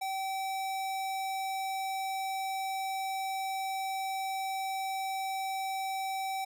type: tone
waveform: square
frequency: 770 Hz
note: G5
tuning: 31 cents flat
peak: -33 dBFS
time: 0.01-6.45 s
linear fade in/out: 10 ms
effects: none